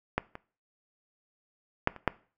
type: clicks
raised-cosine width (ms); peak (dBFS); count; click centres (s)
0.5; -11 / -25 / -7 / -28 / -8; 5; 0.18 / 0.354 / 1.874 / 1.963 / 2.077
effects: noise-tail reverb RT60 0.4 s tail -20 dB re dry